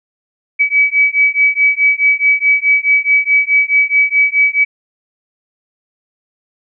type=beating tone pair; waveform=sine; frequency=2280 / 2284.7 Hz; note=C#7 / D7; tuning=+48 / -48 cents; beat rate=4.7 Hz; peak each=-12 dBFS; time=0.59-4.65 s; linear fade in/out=20 ms; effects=none